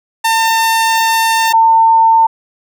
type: tone pair in turn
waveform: sawtooth / sine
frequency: 902 / 902 Hz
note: A5 / A5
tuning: +43 / +43 cents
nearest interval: unison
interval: 0 cents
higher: neither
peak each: -6 / -5 dBFS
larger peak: second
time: 0.24-1.53 / 1.53-2.27 s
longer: first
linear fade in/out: 10 ms
effects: none